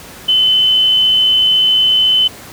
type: tone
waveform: sine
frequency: 3038 Hz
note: F#7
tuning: 45 cents sharp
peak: -8 dBFS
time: 0.28-2.28 s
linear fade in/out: 10 ms
effects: pink hiss -34 dBFS RMS until 2.52 s + high-pass 60 Hz 12 dB/octave